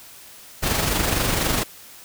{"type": "noise with amplitude modulation", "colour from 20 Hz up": "pink", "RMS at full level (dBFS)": -20, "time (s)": [0.62, 1.64], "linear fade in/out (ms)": 20, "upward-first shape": "sine", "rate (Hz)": 24.1, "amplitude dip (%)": 40, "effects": ["white hiss -44 dBFS RMS until 2.04 s"]}